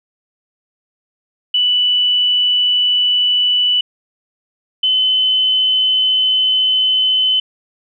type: tone pair in turn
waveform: sine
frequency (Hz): 2969 / 3038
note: F#7 / F#7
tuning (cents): +5 / +45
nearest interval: unison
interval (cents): 40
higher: second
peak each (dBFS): -11 / -11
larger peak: neither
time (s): 1.54-3.81 / 4.83-7.4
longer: second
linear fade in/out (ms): 5
effects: none